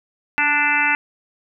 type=harmonic tone with a mistuned harmonic; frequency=293.7 Hz; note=D4; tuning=in tune; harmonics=1 / 3 / 4 / 5 / 6 / 7 / 8 / 9; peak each=-32 / -23 / -32 / -21 / -25 / -21 / -26 / -21 dBFS; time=0.38-0.95 s; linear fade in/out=0 ms; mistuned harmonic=1; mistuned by=-32 cents; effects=none